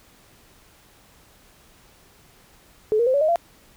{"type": "tone with pitch steps", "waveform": "sine", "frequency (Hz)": [430, 471.6, 517.3, 567.4, 622.3, 682.6], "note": ["A4", "A#4", "C5", "C#5", "D#5", "F5"], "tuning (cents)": [-40, 20, -20, 40, 0, -40], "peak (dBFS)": -16, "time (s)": [2.92, 3.358], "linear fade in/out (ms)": 0, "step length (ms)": 73, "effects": ["pink hiss -54 dBFS RMS until 3.76 s"]}